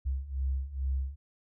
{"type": "beating tone pair", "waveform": "sine", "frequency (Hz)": [65.41, 67.71], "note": ["C2", "C#2"], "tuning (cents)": [0, -40], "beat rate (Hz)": 2.3, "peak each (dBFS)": [-34, -31], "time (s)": [0.05, 1.16], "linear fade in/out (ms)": 20, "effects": []}